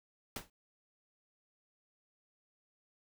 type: noise with exponential decay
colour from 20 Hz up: pink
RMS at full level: -37 dBFS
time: 0.36-0.5 s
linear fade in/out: 2 ms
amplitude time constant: 30 ms
effects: none